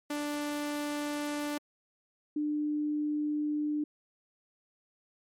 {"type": "tone pair in turn", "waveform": ["sawtooth", "sine"], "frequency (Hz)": [293.7, 298.7], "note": ["D4", "D4"], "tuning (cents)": [0, 29], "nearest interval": "unison", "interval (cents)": 29, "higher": "second", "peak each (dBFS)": -28, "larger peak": "neither", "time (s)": [[0.1, 1.58], [2.36, 3.84]], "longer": "neither", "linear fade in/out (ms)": 5, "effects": ["MP3 64 kbps"]}